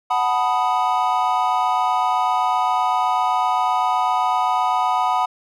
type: chord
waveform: triangle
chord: B dominant seventh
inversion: second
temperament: equal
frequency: 740 / 880 / 987.8 / 1244.5 Hz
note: F#5 / A5 / B5 / D#6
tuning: 0 / 0 / 0 / 0 cents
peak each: -19 / -23 / -19 / -22 dBFS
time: 0.1-5.26 s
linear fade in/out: 10 ms
effects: none